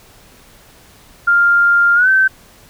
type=tone with pitch glide; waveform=sine; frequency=1399 to 1543.3 Hz; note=F6 to G6; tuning=+3 to -27 cents; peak=-8 dBFS; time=1.27-2.28 s; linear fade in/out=10 ms; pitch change=+170 cents; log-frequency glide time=1.95-2.09 s; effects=pink hiss -45 dBFS RMS until 2.69 s